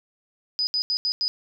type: tone bursts at uneven times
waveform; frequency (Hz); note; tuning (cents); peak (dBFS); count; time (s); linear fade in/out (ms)
sine; 4978; D#8; 0; -21; 5; 0.59-0.67 / 0.74-0.82 / 0.9-0.97 / 1.05-1.12 / 1.21-1.28; 0
effects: none